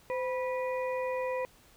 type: harmonic tone with a mistuned harmonic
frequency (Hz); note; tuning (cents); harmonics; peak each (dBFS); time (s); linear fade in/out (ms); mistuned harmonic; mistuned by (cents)
489.9; B4; -14; 1 / 2 / 4 / 5; -31 / -37 / -43 / -45; 0.1-1.45; 0; 1; +82
effects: pink hiss -60 dBFS RMS until 1.76 s

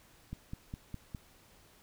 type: click train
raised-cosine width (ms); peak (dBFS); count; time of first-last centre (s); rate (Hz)
5; -27; 5; 0.33-1.148; 4.89
effects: pink hiss -62 dBFS RMS until 1.82 s

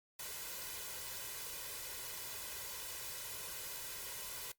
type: noise with comb filter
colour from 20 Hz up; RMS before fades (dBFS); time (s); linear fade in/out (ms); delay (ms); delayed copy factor
white; -45; 0.19-4.52; 5; 2; +0.6
effects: noise-tail reverb RT60 0.1 s tail -19 dB re dry + Opus 48 kbps

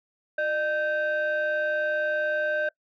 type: tone pair together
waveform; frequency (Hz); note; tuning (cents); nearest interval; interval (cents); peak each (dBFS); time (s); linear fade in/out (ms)
sine; 606.2 / 1556; D#5 / G6; -45 / -13; octave + major third; 1632; -24 / -25; 0.38-2.69; 5
effects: noise-tail reverb RT60 0.1 s tail -24 dB re dry + tanh soft clip ceiling -20 dBFS

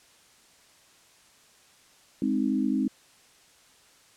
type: chord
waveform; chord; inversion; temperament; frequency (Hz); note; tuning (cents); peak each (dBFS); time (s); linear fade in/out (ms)
sine; Ab major; none; equal; 207.7 / 261.6 / 311.1; Ab3 / C4 / Eb4; 0 / 0 / 0; -28 / -26 / -29; 2.22-2.88; 2
effects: white hiss -58 dBFS RMS until 4.16 s + low-pass 9000 Hz 12 dB/octave

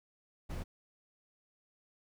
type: noise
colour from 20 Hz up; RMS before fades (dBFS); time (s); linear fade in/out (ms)
brown; -39; 0.49-0.64; 20
effects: none

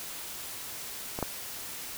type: clicks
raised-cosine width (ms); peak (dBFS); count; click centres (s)
1; -19 / -14; 2; 1.189 / 1.227
effects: white hiss -40 dBFS RMS until 1.97 s

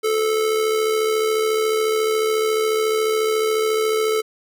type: tone with amplitude modulation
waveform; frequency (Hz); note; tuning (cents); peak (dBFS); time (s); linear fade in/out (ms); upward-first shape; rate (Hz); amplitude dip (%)
square; 436.8; A4; -13; -16; 0.03-4.22; 20; sine; 74.1; 45
effects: none

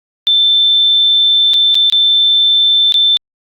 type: tone with dropouts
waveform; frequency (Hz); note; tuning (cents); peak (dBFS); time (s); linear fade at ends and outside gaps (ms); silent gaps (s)
sine; 3545; A7; +12; -7; 0.27-3.17; 0; 1.535-1.541 / 1.745-1.753 / 1.899-1.924 / 2.923-2.942
effects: Opus 48 kbps

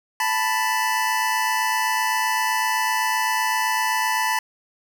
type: tone pair together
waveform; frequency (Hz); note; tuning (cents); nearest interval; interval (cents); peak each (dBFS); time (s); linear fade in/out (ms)
25% pulse; 880 / 987.8; A5 / B5; 0 / 0; major second; 200; -19; 0.2-4.39; 2
effects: none

